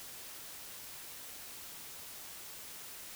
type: silence
effects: white hiss -48 dBFS RMS until 3.15 s